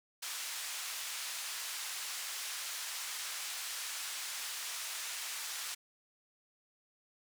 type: band-pass noise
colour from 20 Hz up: white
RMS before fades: -41 dBFS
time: 0.22-5.75 s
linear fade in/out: 10 ms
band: 1100 to 8800 Hz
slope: 12 dB/octave
effects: none